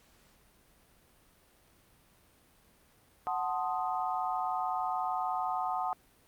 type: chord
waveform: sine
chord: F# diminished seventh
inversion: none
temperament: equal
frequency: 740 / 880 / 1046.5 / 1244.5 Hz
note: F#5 / A5 / C6 / Eb6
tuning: 0 / 0 / 0 / 0 cents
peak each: -33 / -36 / -38 / -37 dBFS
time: 3.27-5.93 s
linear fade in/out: 0 ms
effects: pink hiss -64 dBFS RMS until 6.27 s + Opus 48 kbps